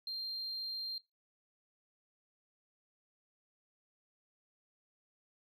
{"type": "tone", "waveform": "sine", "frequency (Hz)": 4182, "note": "C8", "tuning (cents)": -2, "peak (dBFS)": -36, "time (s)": [0.07, 0.98], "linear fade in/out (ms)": 2, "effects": ["noise-tail reverb RT60 0.2 s tail -19 dB re dry", "tanh soft clip ceiling -35 dBFS"]}